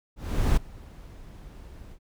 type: noise with ADSR envelope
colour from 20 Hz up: brown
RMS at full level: -20 dBFS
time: 0.16-1.99 s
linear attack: 410 ms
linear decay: 7 ms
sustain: -24 dB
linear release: 69 ms
effects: none